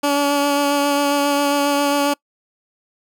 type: tone with vibrato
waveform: 15% pulse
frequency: 285.6 Hz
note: D4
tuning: 48 cents flat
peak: -9 dBFS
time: 0.03-2.14 s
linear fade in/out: 10 ms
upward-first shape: sine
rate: 7.4 Hz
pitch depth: 16 cents each way
effects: noise-tail reverb RT60 0.1 s tail -25 dB re dry